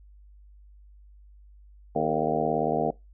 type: harmonic tone with a mistuned harmonic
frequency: 77.78 Hz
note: D#2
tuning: in tune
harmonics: 2 / 3 / 4 / 5 / 6 / 7 / 8 / 9 / 10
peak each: -34 / -32 / -34 / -34 / -29 / -33 / -32 / -29 / -32 dBFS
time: 1.95-2.91 s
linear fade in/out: 10 ms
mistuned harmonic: 5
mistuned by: +68 cents
effects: noise-tail reverb RT60 0.2 s tail -22 dB re dry + added 50 Hz sine -49 dBFS peak until 3.13 s